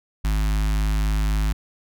square tone with notch filter, 51.91 Hz, G#1, in tune, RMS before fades -21 dBFS, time 0.24-1.53 s, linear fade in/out 10 ms, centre 480 Hz, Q 0.68, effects none

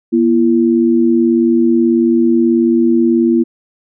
sine tone pair together, 239.3 / 337.7 Hz, A#3 / E4, +46 / +42 cents, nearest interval tritone, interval 596 cents, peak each -11 dBFS, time 0.12-3.44 s, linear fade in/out 20 ms, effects none

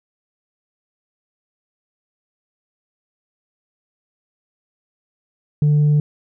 sine tone with tanh clipping, 148.4 Hz, D3, 18 cents sharp, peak -12 dBFS, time 5.62-6 s, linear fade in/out 2 ms, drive 1 dB, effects none

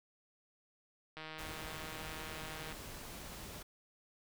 click train, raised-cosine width 0.3 ms, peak -30 dBFS, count 245, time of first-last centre 1.17-2.724 s, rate 157 Hz
pink noise, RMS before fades -48 dBFS, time 1.38-3.63 s, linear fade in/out 10 ms
effects none

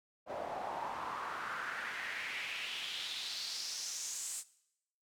pink noise with band-pass filter sweep, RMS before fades -41 dBFS, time 0.26-4.44 s, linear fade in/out 50 ms, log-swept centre 620 to 8300 Hz, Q 3.4, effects noise-tail reverb RT60 0.8 s tail -19 dB re dry

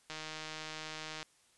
click train, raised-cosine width 0.2 ms, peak -25 dBFS, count 177, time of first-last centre 0.1-1.228 s, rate 156 Hz, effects white hiss -68 dBFS RMS until 1.57 s + resampled to 24000 Hz

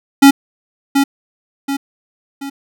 square tone with echo, 277.2 Hz, C#4, in tune, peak -3 dBFS, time 0.22-0.31 s, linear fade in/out 10 ms, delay 730 ms, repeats 3, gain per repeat -7 dB, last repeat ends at 2.5 s, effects none

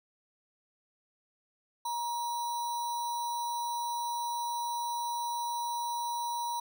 sine tone with sample-and-hold, 947 Hz, A#5, 27 cents sharp, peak -31 dBFS, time 1.85-6.6 s, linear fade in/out 5 ms, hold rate 4900 Hz, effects none

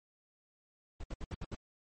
brown noise bursts, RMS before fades -39 dBFS, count 6, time 1-1.552 s, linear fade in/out 5 ms, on 37 ms, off 66 ms, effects MP3 32 kbps

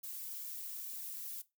violet noise with flanger, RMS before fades -44 dBFS, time 0.03-1.42 s, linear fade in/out 10 ms, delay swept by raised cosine 1.7 to 2.8 ms, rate 2.3 Hz, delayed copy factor +0.75, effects noise-tail reverb RT60 0.2 s tail -17 dB re dry

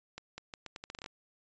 accelerating click train, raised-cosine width 0.2 ms, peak -25 dBFS, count 12, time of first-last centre 0.18-1.061 s, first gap 200 ms, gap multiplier 0.79, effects resampled to 16000 Hz

